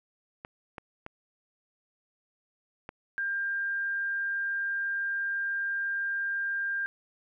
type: clicks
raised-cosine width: 0.5 ms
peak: -24 dBFS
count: 4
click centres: 0.449 / 0.782 / 1.064 / 2.891 s
type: tone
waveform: sine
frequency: 1597 Hz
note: G6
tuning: 32 cents sharp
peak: -28 dBFS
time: 3.18-6.86 s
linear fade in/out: 0 ms
effects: none